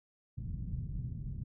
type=low-pass noise; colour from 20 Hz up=white; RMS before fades=-39 dBFS; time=0.37-1.44 s; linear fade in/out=10 ms; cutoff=150 Hz; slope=24 dB/octave; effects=none